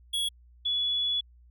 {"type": "tone pair in turn", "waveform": ["square", "sine"], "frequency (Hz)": [3348, 3407], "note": ["G#7", "G#7"], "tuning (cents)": [13, 44], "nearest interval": "unison", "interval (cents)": 31, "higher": "second", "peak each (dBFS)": [-27, -25], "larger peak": "second", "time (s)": [[0.13, 0.29], [0.65, 1.21]], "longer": "second", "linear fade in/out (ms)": 10, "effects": ["added 60 Hz sine -53 dBFS peak until 1.5 s"]}